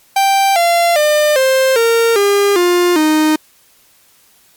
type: tone with pitch steps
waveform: 45% pulse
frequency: 784 / 686.5 / 601.1 / 526.3 / 460.8 / 403.5 / 353.3 / 309.3 Hz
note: G5 / F5 / D5 / C5 / A#4 / G#4 / F4 / D#4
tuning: 0 / -30 / +40 / +10 / -20 / -50 / +20 / -10 cents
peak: -9 dBFS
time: 0.16-3.36 s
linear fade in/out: 5 ms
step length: 400 ms
effects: white hiss -50 dBFS RMS until 4.56 s + MP3 96 kbps